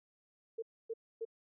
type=tone bursts; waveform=sine; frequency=452.1 Hz; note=A4; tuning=47 cents sharp; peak=-36 dBFS; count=3; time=0.58-1.252 s; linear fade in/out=10 ms; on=44 ms; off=270 ms; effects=none